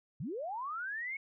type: linear sweep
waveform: sine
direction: up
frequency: 110 to 2217 Hz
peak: -36 dBFS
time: 0.2-1.17 s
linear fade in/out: 5 ms
effects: none